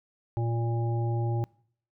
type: harmonic tone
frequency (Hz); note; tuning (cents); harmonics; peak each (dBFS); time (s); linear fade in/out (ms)
116.54; A#2; 0; 1 / 3 / 5 / 7; -26 / -35 / -42 / -38; 0.37-1.44; 0
effects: noise-tail reverb RT60 0.6 s tail -24 dB re dry